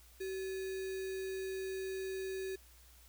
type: tone with sample-and-hold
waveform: sine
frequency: 380.2 Hz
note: F#4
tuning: 47 cents sharp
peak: -37 dBFS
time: 0.2-2.56 s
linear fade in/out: 10 ms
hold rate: 2100 Hz
effects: added 60 Hz sine -60 dBFS peak until 3.08 s + white hiss -63 dBFS RMS until 3.08 s